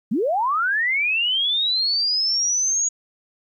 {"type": "linear sweep", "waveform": "sine", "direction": "up", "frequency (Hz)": [180, 6750], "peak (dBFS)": -18, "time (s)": [0.11, 2.89], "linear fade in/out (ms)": 10, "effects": ["10-bit"]}